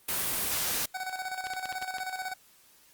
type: noise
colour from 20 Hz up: white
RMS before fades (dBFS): -30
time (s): 0.08-0.86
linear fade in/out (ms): 10
type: tone with tremolo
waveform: 25% pulse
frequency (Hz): 750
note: F#5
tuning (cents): +23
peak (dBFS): -28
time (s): 0.94-2.34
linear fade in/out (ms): 10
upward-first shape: square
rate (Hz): 16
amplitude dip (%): 60
type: clicks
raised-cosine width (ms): 0.2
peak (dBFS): -21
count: 6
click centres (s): 1.469 / 1.536 / 1.656 / 1.726 / 1.825 / 1.984
effects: white hiss -60 dBFS RMS until 2.93 s + Opus 32 kbps